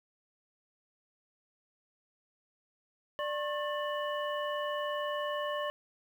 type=harmonic tone with a mistuned harmonic; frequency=591 Hz; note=D5; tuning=11 cents sharp; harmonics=1 / 2 / 3 / 5; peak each=-34 / -37 / -41 / -43 dBFS; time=3.19-5.7 s; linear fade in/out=0 ms; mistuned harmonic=2; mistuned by=-150 cents; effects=10-bit